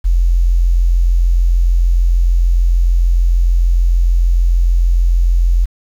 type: tone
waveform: sine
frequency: 43.34 Hz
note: F1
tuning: 12 cents flat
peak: -8 dBFS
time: 0.04-5.66 s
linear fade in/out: 20 ms
effects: 7-bit